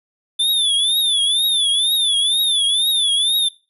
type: tone with vibrato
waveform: square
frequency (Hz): 3520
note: A7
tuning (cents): 0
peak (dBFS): -15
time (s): 0.39-3.49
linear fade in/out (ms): 10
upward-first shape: triangle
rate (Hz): 2.1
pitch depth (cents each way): 140
effects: noise-tail reverb RT60 0.3 s tail -20 dB re dry + resampled to 32000 Hz